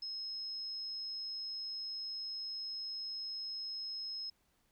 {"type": "tone", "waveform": "sine", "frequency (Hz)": 5160, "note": "E8", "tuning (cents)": -38, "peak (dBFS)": -39, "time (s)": [0.02, 4.3], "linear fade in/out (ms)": 5, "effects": ["pink hiss -75 dBFS RMS until 4.71 s"]}